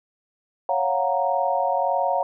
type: chord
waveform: sine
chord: Gb major seventh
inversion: second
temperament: equal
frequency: 554.4 / 698.5 / 740 / 932.3 Hz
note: Db5 / F5 / Gb5 / Bb5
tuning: 0 / 0 / 0 / 0 cents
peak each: -25 dBFS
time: 0.69-2.23 s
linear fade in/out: 2 ms
effects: none